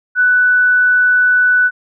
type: tone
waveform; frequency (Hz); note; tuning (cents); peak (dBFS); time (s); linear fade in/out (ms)
sine; 1489; F#6; +11; -8; 0.15-1.71; 50
effects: none